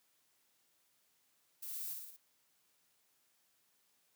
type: noise with echo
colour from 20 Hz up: violet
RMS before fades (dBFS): -45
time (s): 1.62-1.94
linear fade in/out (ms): 10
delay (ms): 57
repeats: 4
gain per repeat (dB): -3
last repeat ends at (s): 2.168
effects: white hiss -75 dBFS RMS until 4.15 s + high-pass 100 Hz 12 dB/octave